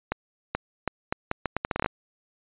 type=accelerating click train; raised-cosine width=0.5 ms; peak=-10 dBFS; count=14; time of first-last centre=0.12-1.861 s; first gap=430 ms; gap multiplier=0.76; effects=resampled to 8000 Hz